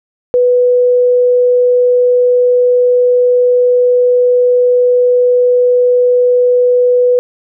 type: tone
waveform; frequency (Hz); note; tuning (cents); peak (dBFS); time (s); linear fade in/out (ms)
sine; 493.9; B4; 0; -6; 0.34-7.19; 0
effects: none